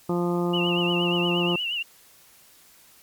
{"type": "harmonic tone", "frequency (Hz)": 174.61, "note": "F3", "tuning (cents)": 0, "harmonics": [1, 2, 3, 4, 5, 6, 7], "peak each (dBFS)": [-25, -25, -33, -36, -35, -39, -36], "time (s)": [0.09, 1.56], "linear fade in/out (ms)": 5}
{"type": "tone with vibrato", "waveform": "sine", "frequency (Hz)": 2835, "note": "F7", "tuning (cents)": 25, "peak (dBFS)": -25, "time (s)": [0.53, 1.83], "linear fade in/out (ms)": 10, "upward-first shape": "triangle", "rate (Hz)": 8.5, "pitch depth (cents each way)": 110}
{"effects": ["white hiss -54 dBFS RMS until 3.02 s", "MP3 96 kbps"]}